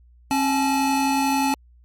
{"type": "tone pair together", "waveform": "square", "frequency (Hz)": [270.1, 861.5], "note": ["C#4", "A5"], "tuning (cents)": [-45, -37], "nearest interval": "octave + minor sixth", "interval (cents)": 2008, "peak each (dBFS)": -22, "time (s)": [0.31, 1.54], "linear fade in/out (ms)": 0, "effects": ["added 60 Hz sine -49 dBFS peak until 1.84 s", "MP3 64 kbps"]}